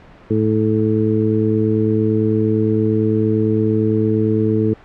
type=harmonic tone; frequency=108.8 Hz; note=A2; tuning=19 cents flat; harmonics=1 / 2 / 3 / 4; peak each=-19 / -19 / -19 / -19 dBFS; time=0.3-4.74 s; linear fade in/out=10 ms; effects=pink hiss -43 dBFS RMS until 4.84 s + low-pass 2000 Hz 12 dB/octave